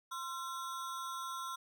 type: ring-modulated tone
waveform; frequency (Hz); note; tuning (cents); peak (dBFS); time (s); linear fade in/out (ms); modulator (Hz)
square; 1200; D6; +37; -37; 0.11-1.56; 10; 156
effects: none